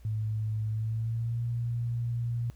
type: tone with pitch glide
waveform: sine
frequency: 108.5 to 118.32 Hz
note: A2 to A#2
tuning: -24 to +26 cents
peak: -28 dBFS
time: 0.05-2.5 s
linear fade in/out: 0 ms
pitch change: +150 cents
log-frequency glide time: 0.69-1.44 s
effects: added 60 Hz sine -50 dBFS peak until 2.55 s + pink hiss -65 dBFS RMS until 2.55 s